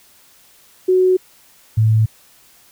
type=tone pair in turn; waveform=sine; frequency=370 / 110 Hz; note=F#4 / A2; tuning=0 / 0 cents; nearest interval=octave + major sixth; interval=2100 cents; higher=first; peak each=-10 dBFS; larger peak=neither; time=0.88-1.17 / 1.77-2.06 s; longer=neither; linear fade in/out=10 ms; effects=white hiss -50 dBFS RMS until 2.71 s